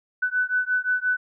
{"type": "beating tone pair", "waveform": "sine", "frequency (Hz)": [1495, 1500.7], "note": ["F#6", "F#6"], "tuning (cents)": [17, 24], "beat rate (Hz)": 5.7, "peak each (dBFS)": -24, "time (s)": [0.22, 1.17], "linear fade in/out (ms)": 10, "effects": []}